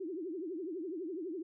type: tone with vibrato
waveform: sine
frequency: 345.8 Hz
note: F4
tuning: 17 cents flat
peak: -37 dBFS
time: 0-1.43 s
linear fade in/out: 10 ms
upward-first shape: triangle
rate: 12 Hz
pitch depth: 260 cents each way
effects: none